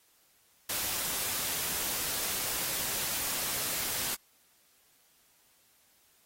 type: noise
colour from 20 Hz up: white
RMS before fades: -33 dBFS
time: 0.69-4.15 s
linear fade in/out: 5 ms
effects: white hiss -66 dBFS RMS until 6.25 s + AAC 48 kbps